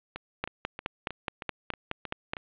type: two click trains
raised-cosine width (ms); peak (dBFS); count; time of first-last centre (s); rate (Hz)
0.3; -13 / -20; 10 / 8; 0.44-2.335 / 0.16-2.368; 4.75 / 3.17
effects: resampled to 8000 Hz + 7-bit